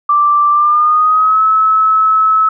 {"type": "tone with pitch glide", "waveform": "sine", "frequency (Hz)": [1174.7, 1295.9], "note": ["D6", "E6"], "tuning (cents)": [0, -30], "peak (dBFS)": -7, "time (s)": [0.09, 2.49], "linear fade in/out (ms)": 5, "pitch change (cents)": 170, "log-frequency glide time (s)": [0.51, 1.42], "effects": []}